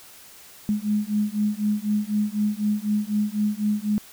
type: beating tone pair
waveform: sine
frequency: 207.7 / 211.7 Hz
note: G#3 / G#3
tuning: 0 / +33 cents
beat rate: 4 Hz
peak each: -24 dBFS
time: 0.69-3.98 s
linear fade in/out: 0 ms
effects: white hiss -47 dBFS RMS until 4.12 s